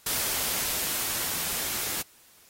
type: noise with level ramp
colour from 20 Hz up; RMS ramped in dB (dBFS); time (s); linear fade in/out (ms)
white; -28 to -31; 0.06-2.02; 5
effects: white hiss -57 dBFS RMS until 2.49 s + AAC 48 kbps